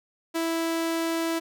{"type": "tone", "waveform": "sawtooth", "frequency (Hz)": 329.6, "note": "E4", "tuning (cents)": 0, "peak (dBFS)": -21, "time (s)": [0.34, 1.4], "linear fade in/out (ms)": 20, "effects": []}